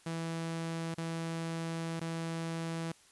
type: tone with dropouts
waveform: sawtooth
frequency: 164.81 Hz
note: E3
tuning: in tune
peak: -31 dBFS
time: 0.06-2.92 s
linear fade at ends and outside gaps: 5 ms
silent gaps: 0.944-0.979 / 1.997-2.011 s
effects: white hiss -62 dBFS RMS until 3.11 s + resampled to 24000 Hz